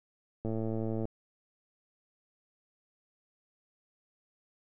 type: click train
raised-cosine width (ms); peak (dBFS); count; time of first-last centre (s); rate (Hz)
2; -22; 68; 0.45-1.054; 111
effects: none